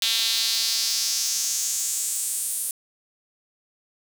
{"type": "tone with high-pass filter sweep", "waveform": "sawtooth", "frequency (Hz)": 226.4, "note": "A3", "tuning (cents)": 50, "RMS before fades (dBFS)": -25, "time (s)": [0.02, 2.71], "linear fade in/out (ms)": 2, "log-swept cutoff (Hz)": [3600, 9800], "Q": 3.1, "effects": ["7-bit"]}